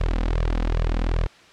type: tone with flanger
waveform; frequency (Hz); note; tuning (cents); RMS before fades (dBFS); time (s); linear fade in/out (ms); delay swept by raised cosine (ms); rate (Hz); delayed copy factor
sawtooth; 40.82; E1; -16; -22; 0-1.27; 10; 1.7 to 4; 2.5; +0.85
effects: white hiss -49 dBFS RMS until 1.52 s + low-pass 4000 Hz 12 dB/octave